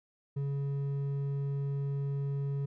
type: tone with hard clipping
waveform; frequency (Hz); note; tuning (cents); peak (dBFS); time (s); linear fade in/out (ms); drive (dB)
sine; 140; C#3; +18; -32; 0.36-2.66; 10; 5
effects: none